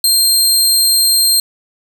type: tone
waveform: 20% pulse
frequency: 4185 Hz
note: C8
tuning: in tune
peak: -3 dBFS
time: 0.04-1.4 s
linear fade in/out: 2 ms
effects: none